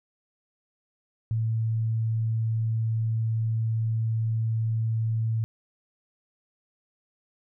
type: tone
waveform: sine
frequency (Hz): 112.2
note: A2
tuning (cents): +34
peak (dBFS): -23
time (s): 1.31-5.44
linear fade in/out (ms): 0
effects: none